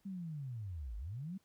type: linear two-way sweep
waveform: sine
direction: down then up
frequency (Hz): 200.4 to 48.49 to 200.4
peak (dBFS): -40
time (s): 0.05-1.38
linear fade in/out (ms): 10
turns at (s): 0.97
effects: pink hiss -75 dBFS RMS until 1.44 s